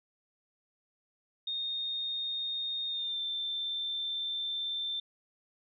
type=tone with pitch glide; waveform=sine; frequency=3687 to 3561 Hz; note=A#7 to A7; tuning=-20 to +20 cents; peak=-32 dBFS; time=1.47-5 s; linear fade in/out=5 ms; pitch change=-60 cents; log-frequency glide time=2.87-3.2 s; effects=none